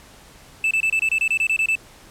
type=tone bursts; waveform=triangle; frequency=2637 Hz; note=E7; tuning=in tune; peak=-15 dBFS; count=12; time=0.64-1.754 s; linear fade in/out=2 ms; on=69 ms; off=26 ms; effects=pink hiss -47 dBFS RMS until 2.1 s + low-pass 12000 Hz 12 dB/octave